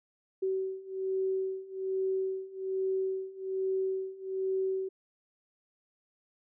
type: beating tone pair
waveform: sine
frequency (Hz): 380 / 381.2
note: F#4 / G4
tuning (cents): +46 / -48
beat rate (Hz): 1.2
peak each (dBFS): -34 / -32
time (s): 0.42-4.89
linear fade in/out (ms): 10
effects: none